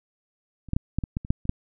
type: clicks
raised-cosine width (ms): 5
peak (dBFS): -30 / -11 / -10 / -11 / -17 / -14 / -24 / -7 / -24 / -8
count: 10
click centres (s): 0.687 / 0.734 / 0.765 / 0.986 / 1.038 / 1.169 / 1.249 / 1.305 / 1.454 / 1.494
effects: none

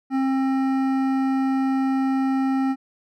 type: tone with hard clipping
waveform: triangle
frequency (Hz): 266.6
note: C4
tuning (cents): +33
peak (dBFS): -21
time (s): 0.1-2.76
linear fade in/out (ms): 50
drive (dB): 16
effects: none

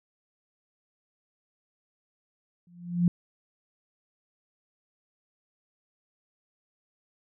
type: tone with exponential growth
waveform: sine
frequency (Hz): 174.61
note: F3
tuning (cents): 0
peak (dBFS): -16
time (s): 2.67-3.08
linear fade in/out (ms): 2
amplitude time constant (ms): 88
effects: none

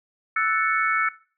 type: chord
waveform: sine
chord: F# minor seventh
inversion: third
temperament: equal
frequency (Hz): 1318.5 / 1480 / 1760 / 2217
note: E6 / F#6 / A6 / C#7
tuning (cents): 0 / 0 / 0 / 0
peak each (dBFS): -23 / -28 / -27 / -25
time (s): 0.36-1.09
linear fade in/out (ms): 5
effects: noise-tail reverb RT60 0.4 s tail -19 dB re dry

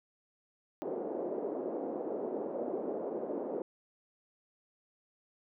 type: band-pass noise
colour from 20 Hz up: white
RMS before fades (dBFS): -37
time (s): 0.82-3.62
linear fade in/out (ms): 0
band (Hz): 280 to 550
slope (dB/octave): 24
effects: none

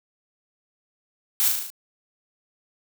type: noise with echo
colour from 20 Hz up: blue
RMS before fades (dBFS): -21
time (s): 1.4-1.48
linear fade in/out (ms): 0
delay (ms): 37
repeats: 6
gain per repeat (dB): -3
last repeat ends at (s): 1.702
effects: none

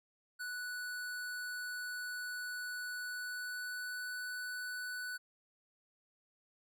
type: tone with pitch glide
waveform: square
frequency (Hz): 1480 to 1489.4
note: F#6 to F#6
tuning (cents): 0 to +11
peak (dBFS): -40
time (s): 0.39-5.18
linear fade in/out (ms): 20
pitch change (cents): +11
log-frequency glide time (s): 2.96-4.17
effects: none

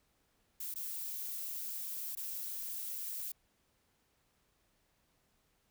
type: noise with dropouts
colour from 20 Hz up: violet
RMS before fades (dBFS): -41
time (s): 0.6-3.32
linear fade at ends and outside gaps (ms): 5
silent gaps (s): 0.741-0.757 / 2.152-2.17
effects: pink hiss -75 dBFS RMS until 5.7 s

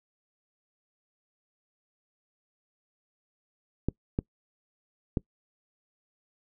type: clicks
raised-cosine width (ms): 3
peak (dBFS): -13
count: 3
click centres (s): 3.886 / 4.189 / 5.172
effects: noise-tail reverb RT60 0.1 s tail -24 dB re dry

